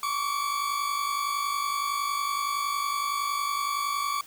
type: tone pair together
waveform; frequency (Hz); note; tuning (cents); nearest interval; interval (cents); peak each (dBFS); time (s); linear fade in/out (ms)
40% pulse; 1106 / 1156.8; C#6 / D6; -4 / -27; minor second; 77; -31 / -27; 0.03-4.21; 2
effects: white hiss -50 dBFS RMS until 4.26 s